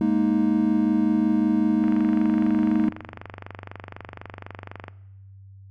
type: chord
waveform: triangle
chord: Ab suspended second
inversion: none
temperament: equal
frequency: 207.7 / 233.1 / 311.1 Hz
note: Ab3 / Bb3 / Eb4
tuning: 0 / 0 / 0 cents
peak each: -21 dBFS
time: 0.01-2.89 s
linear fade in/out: 2 ms
type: click train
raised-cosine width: 0.5 ms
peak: -20 dBFS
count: 74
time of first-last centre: 1.84-4.882 s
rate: 24 Hz
effects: noise-tail reverb RT60 1.0 s tail -20 dB re dry + added 97 Hz sine -43 dBFS peak until 5.7 s